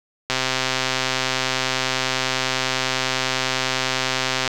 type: click train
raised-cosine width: 0.2 ms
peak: -3 dBFS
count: 544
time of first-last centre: 0.3-4.477 s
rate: 130 Hz
effects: none